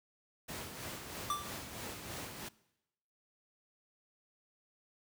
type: noise with tremolo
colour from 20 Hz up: pink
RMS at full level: -42 dBFS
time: 0.48-2.49 s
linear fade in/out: 10 ms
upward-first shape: sine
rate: 3.1 Hz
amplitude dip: 45%
type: tone with exponential decay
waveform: square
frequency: 1174.7 Hz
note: D6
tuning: in tune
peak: -30 dBFS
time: 1.3-1.57 s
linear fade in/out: 2 ms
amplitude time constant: 58 ms
effects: noise-tail reverb RT60 0.9 s tail -21 dB re dry + high-pass 80 Hz 12 dB/octave